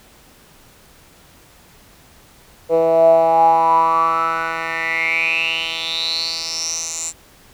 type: tone with band-pass filter sweep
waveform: 10% pulse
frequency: 164 Hz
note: E3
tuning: 9 cents flat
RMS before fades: -17 dBFS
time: 2.69-7.13 s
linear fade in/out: 50 ms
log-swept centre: 520 to 7500 Hz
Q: 9.5
effects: pink hiss -48 dBFS RMS until 7.53 s